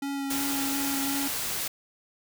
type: tone with vibrato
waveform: square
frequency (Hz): 277.2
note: C#4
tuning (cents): 0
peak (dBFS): -30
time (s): 0.02-1.28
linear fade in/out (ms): 5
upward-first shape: sine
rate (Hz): 2.8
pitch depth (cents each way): 14
type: noise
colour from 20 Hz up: white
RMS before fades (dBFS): -31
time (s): 0.3-1.68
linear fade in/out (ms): 5
effects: none